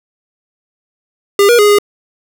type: tone with pitch steps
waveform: square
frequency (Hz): 402.4 / 477.7 / 414.6 / 411.2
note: G4 / A#4 / G#4 / G#4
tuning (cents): +45 / +42 / -3 / -17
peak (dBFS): -6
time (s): 1.39-1.786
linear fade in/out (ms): 2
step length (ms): 99
effects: none